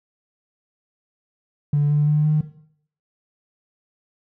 triangle tone with pitch steps, 145.6 / 147.97 / 150.39 / 152.84 Hz, D3 / D3 / D3 / D#3, -15 / +13 / +41 / -31 cents, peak -11 dBFS, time 1.73-2.41 s, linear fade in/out 5 ms, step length 170 ms, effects noise-tail reverb RT60 0.6 s tail -17 dB re dry + tanh soft clip ceiling -13 dBFS

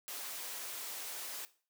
white high-pass noise, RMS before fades -43 dBFS, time 0.08-1.45 s, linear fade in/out 0 ms, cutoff 380 Hz, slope 12 dB/octave, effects noise-tail reverb RT60 0.4 s tail -17 dB re dry

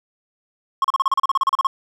triangle tone bursts, 1083 Hz, C#6, 41 cents flat, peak -12 dBFS, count 15, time 0.82-1.67 s, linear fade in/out 2 ms, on 24 ms, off 35 ms, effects none

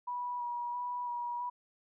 sine tone with vibrato, 970 Hz, B5, 31 cents flat, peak -34 dBFS, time 0.07-1.5 s, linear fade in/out 10 ms, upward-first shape square, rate 1.5 Hz, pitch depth 15 cents each way, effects none

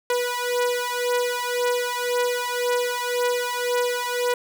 sawtooth beating tone pair, 488.7 / 490.6 Hz, B4 / B4, -18 / -12 cents, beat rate 1.9 Hz, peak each -21 dBFS, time 0.1-4.34 s, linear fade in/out 2 ms, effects none

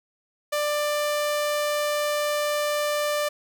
sawtooth tone, 592 Hz, D5, 14 cents sharp, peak -19 dBFS, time 0.52-3.29 s, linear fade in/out 10 ms, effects none

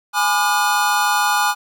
square chord, G# diminished seventh, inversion none, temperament just, 830.6 / 996.7 / 1196.1 / 1435.3 Hz, G#5 / B5 / D6 / F6, 0 / +16 / +31 / +47 cents, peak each -20 / -24 / -22 / -21 dBFS, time 0.13-1.55 s, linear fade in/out 50 ms, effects none

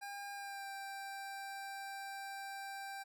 25% pulse tone with pitch glide, 804 to 786.5 Hz, G5 to G5, +44 to +6 cents, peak -40 dBFS, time 0.01-3.04 s, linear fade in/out 20 ms, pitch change -38 cents, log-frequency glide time 0.33-0.7 s, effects none

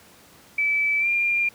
sine tone with pitch glide, 2308 to 2396 Hz, D7 to D7, -31 to +34 cents, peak -19 dBFS, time 0.58-1.49 s, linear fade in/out 5 ms, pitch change +65 cents, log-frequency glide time 0.99-1.08 s, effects pink hiss -51 dBFS RMS until 1.54 s + high-pass 100 Hz 12 dB/octave

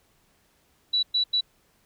sine tone bursts at uneven times, 3937 Hz, B7, 6 cents flat, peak -20 dBFS, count 3, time 0.93-1.03 / 1.14-1.24 / 1.33-1.41 s, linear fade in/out 10 ms, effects pink hiss -65 dBFS RMS until 1.85 s

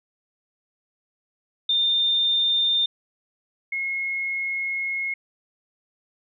sine tone pair in turn, 3612 / 2165 Hz, A7 / C#7, +45 / -41 cents, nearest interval major sixth, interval 886 cents, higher first, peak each -18 / -24 dBFS, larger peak first, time 1.69-2.86 / 3.72-5.14 s, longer second, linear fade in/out 5 ms, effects none

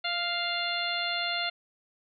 harmonic tone with a mistuned harmonic, 699 Hz, F5, 1 cent sharp, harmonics 1 / 2 / 3 / 4 / 5 / 6, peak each -35 / -35 / -35 / -35 / -35 / -35 dBFS, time 0.04-1.5 s, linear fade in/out 10 ms, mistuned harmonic 1, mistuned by -19 cents, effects none

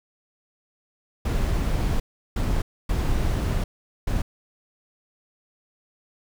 brown noise bursts at uneven times, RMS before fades -23 dBFS, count 4, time 1.25-2 / 2.36-2.62 / 2.89-3.64 / 4.07-4.22 s, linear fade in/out 5 ms, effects none

